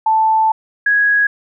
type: tone pair in turn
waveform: sine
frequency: 880 / 1661.2 Hz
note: A5 / G#6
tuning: 0 / 0 cents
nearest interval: major seventh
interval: 1100 cents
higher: second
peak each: -10 dBFS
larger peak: neither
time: 0.06-0.52 / 0.86-1.27 s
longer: first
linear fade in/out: 5 ms
effects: none